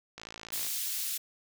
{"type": "click train", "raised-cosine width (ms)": 0.2, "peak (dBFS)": -25, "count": 28, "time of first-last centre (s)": [0.18, 0.666], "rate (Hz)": 55.5}
{"type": "high-pass noise", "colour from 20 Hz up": "white", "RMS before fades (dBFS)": -34, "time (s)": [0.52, 1.18], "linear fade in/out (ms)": 10, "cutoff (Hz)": 3000, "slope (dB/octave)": 12}
{"effects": []}